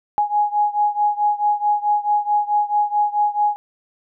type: beating tone pair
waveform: sine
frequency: 830.6 / 835.2 Hz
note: G#5 / G#5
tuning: 0 / +10 cents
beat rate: 4.6 Hz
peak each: -18 / -20 dBFS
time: 0.18-3.56 s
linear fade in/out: 0 ms
effects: none